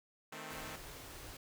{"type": "chord", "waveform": "5% pulse", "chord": "A diminished", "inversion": "second", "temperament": "equal", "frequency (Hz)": [155.56, 220, 261.6], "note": ["Eb3", "A3", "C4"], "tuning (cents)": [0, 0, 0], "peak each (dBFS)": -38, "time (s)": [0.32, 0.76], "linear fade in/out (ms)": 5}
{"type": "band-stop noise", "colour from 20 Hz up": "pink", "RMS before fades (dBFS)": -50, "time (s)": [0.5, 1.37], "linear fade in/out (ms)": 5, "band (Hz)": [170, 250], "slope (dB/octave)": 96}
{"effects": []}